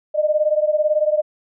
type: beating tone pair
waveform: sine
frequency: 602 / 620 Hz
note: D5 / D#5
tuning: +43 / -6 cents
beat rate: 18 Hz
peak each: -17 / -19 dBFS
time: 0.14-1.22 s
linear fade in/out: 20 ms
effects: none